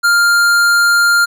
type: tone with tanh clipping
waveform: sine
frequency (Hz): 1400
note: F6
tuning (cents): +4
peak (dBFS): -10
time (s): 0.03-1.26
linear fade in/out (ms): 20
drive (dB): 18
effects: none